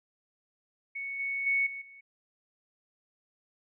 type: tone with level steps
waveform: sine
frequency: 2217 Hz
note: C#7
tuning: in tune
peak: -34 / -30 / -24 / -37 / -49 dBFS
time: 0.95-2.01 s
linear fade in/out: 10 ms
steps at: 1.19 / 1.46 / 1.66 / 1.81 s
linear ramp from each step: 10 ms
effects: none